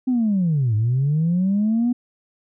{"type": "linear two-way sweep", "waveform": "sine", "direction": "down then up", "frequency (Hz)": [261.6, 103.83, 247.6], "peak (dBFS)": -15, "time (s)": [0.07, 1.93], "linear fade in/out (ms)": 10, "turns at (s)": 0.75, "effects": ["tanh soft clip ceiling -13 dBFS"]}